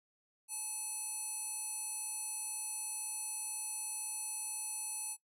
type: tone with band-pass filter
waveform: square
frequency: 861 Hz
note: A5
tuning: 38 cents flat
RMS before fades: -41 dBFS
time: 0.48-5.17 s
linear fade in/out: 50 ms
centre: 10000 Hz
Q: 5.2
effects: noise-tail reverb RT60 0.1 s tail -19 dB re dry